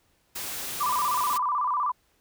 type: noise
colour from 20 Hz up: white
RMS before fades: -34 dBFS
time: 0.35-1.38 s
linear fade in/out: 10 ms
type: tone with vibrato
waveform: sine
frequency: 1085 Hz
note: C#6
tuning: 37 cents flat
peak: -23 dBFS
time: 0.8-1.92 s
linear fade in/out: 10 ms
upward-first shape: square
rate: 16 Hz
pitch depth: 140 cents each way
effects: pink hiss -67 dBFS RMS until 2.2 s